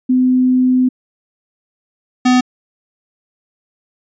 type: tone pair in turn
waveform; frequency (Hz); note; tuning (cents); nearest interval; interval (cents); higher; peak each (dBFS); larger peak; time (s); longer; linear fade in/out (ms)
sine / square; 254.5 / 251.3; C4 / B3; -48 / +30; unison; 22; first; -9; neither; 0.09-0.89 / 2.25-2.41; first; 10
effects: resampled to 16000 Hz